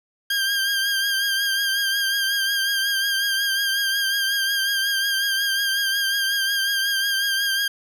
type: tone with vibrato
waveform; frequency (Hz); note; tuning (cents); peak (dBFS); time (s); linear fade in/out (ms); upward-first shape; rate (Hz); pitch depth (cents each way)
20% pulse; 1600; G6; +35; -15; 0.3-7.68; 5; triangle; 5.5; 44
effects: none